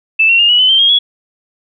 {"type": "tone with pitch steps", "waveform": "sine", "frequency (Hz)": [2637, 2730, 2826, 2926, 3029, 3136, 3247, 3361], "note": ["E7", "F7", "F7", "F#7", "F#7", "G7", "G#7", "G#7"], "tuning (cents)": [0, -40, 20, -20, 40, 0, -40, 20], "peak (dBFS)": -6, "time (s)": [0.19, 0.99], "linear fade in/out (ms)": 10, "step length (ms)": 100, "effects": []}